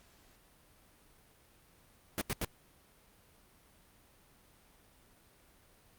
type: noise bursts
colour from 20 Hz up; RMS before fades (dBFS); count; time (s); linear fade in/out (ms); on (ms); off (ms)
pink; -34; 3; 2.18-2.447; 0; 33; 84
effects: pink hiss -64 dBFS RMS until 5.98 s + Opus 48 kbps